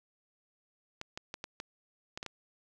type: clicks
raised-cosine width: 0.2 ms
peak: -22 dBFS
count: 8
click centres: 1.014 / 1.175 / 1.341 / 1.441 / 1.601 / 2.175 / 2.229 / 2.263 s
effects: none